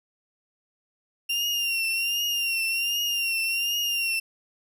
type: tone with vibrato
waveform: 35% pulse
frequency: 2773 Hz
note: F7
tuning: 13 cents flat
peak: -22 dBFS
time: 1.29-4.2 s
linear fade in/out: 10 ms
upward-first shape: triangle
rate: 1.3 Hz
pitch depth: 62 cents each way
effects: none